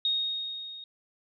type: tone with level ramp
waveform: sine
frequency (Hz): 3729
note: A#7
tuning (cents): 0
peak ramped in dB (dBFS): -23 to -41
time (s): 0.05-0.84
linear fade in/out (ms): 2
effects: none